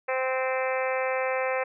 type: harmonic tone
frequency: 260 Hz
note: C4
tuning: 11 cents flat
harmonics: 2 / 3 / 4 / 5 / 6 / 7 / 8 / 9 / 10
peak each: -27 / -33 / -35 / -37 / -39 / -36 / -36 / -37 / -40 dBFS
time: 0.08-1.64 s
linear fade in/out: 10 ms
effects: none